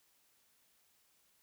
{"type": "silence", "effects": ["white hiss -72 dBFS RMS until 1.42 s"]}